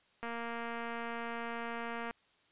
click train, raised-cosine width 0.5 ms, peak -26 dBFS, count 439, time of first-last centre 0.23-2.11 s, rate 233 Hz, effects white hiss -69 dBFS RMS until 2.51 s + resampled to 8000 Hz

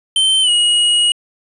square tone with pitch glide, 3102 to 2894 Hz, G7 to F#7, -19 to -39 cents, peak -11 dBFS, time 0.16-1.12 s, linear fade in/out 2 ms, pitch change -120 cents, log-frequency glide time 0.42-0.5 s, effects resampled to 24000 Hz + 7-bit

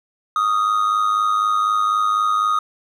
triangle tone with amplitude modulation, 1244.5 Hz, D#6, in tune, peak -11 dBFS, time 0.36-2.59 s, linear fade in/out 2 ms, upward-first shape sine, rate 104 Hz, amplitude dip 60%, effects none

